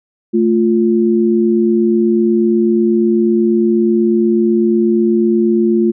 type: tone pair together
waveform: sine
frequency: 221 / 349.2 Hz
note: A3 / F4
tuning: +8 / 0 cents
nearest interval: minor sixth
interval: 792 cents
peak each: -12 dBFS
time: 0.33-5.92 s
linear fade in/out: 20 ms
effects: none